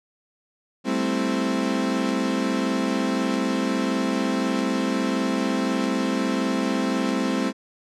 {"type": "chord", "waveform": "35% pulse", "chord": "A minor seventh", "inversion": "third", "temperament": "equal", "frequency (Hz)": [196, 220, 261.6, 329.6], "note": ["G3", "A3", "C4", "E4"], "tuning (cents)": [0, 0, 0, 0], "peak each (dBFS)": [-26, -27, -23, -28], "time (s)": [0.84, 7.53], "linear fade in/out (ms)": 50, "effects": ["low-pass 7000 Hz 12 dB/octave"]}